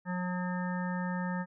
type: harmonic tone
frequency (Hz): 180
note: F#3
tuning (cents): -47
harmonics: 1 / 3 / 5 / 7 / 9 / 10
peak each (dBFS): -32 / -43 / -40 / -45 / -45 / -43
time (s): 0.05-1.46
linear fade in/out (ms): 50
effects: none